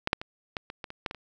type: clicks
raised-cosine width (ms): 0.3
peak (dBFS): -10 / -6 / -20 / -15 / -22 / -20 / -24 / -13 / -19 / -28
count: 10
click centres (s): 0.074 / 0.131 / 0.215 / 0.568 / 0.701 / 0.842 / 0.904 / 1.062 / 1.111 / 1.147
effects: none